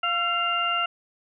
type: harmonic tone with a mistuned harmonic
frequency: 698.5 Hz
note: F5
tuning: in tune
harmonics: 1 / 2 / 3 / 4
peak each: -31 / -25 / -36 / -26 dBFS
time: 0.03-0.86 s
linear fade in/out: 5 ms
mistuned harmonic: 2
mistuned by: -49 cents
effects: none